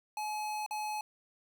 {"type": "tone with dropouts", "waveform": "square", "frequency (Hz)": 850, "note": "G#5", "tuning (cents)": 40, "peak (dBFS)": -35, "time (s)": [0.17, 1.01], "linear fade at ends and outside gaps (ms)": 2, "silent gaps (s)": [0.663, 0.709], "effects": []}